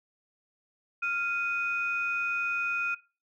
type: tone pair together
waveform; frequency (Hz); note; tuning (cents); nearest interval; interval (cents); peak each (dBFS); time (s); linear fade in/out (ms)
sine; 1394 / 2490; F6 / D#7; -4 / +1; minor seventh; 1005; -30 / -29; 1.02-2.95; 10
effects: noise-tail reverb RT60 0.3 s tail -18 dB re dry + tanh soft clip ceiling -19 dBFS